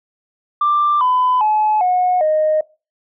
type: tone with pitch steps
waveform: sine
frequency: 1182 / 1005.5 / 855.3 / 727.6 / 619 Hz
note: D6 / B5 / A5 / F#5 / D#5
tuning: +11 / +31 / -49 / -29 / -9 cents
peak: -11 dBFS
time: 0.61-2.61 s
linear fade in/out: 5 ms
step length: 400 ms
effects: noise-tail reverb RT60 0.3 s tail -22 dB re dry + tanh soft clip ceiling -8 dBFS